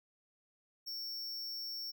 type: tone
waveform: square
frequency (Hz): 5460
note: F8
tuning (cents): -40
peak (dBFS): -40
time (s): 0.86-1.92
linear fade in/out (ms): 20
effects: none